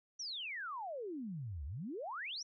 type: exponential two-way sweep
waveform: sine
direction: down then up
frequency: 6040 to 65.41 to 6040 Hz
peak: -40 dBFS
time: 0.19-2.43 s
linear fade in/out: 10 ms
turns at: 1.65 s
effects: none